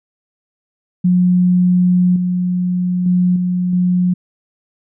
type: tone with level steps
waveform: sine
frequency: 180 Hz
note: F#3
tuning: 47 cents flat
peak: -9 / -14 / -10 / -14 / -11 dBFS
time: 1.04-4.14 s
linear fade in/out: 10 ms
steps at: 2.16 / 3.06 / 3.36 / 3.73 s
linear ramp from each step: 2 ms
effects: none